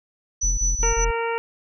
sine tone with tremolo, 5960 Hz, F#8, 12 cents sharp, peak -20 dBFS, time 0.41-1.05 s, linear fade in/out 10 ms, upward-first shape sine, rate 5 Hz, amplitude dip 55%
triangle tone bursts, 41.58 Hz, E1, 16 cents sharp, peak -18 dBFS, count 4, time 0.43-1.114 s, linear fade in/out 10 ms, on 150 ms, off 28 ms
harmonic tone, 461.7 Hz, A#4, 17 cents flat, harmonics 1 / 2 / 3 / 4 / 5 / 6, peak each -25 / -27 / -32 / -36 / -33 / -37 dBFS, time 0.83-1.38 s, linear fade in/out 0 ms
effects none

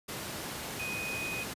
sine tone in noise, 2497 Hz, D#7, 6 cents sharp, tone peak -35 dBFS, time 0.79-1.44 s, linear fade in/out 10 ms, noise pink, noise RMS -38 dBFS, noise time 0.08-1.54 s, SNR 0 dB, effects high-pass 100 Hz 12 dB/octave + resampled to 32000 Hz

